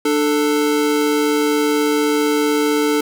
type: tone pair together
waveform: square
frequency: 296.9 / 441.2 Hz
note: D4 / A4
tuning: +19 / +5 cents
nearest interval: perfect fifth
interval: 686 cents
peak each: -18 dBFS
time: 0.05-3.01 s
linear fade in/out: 5 ms
effects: none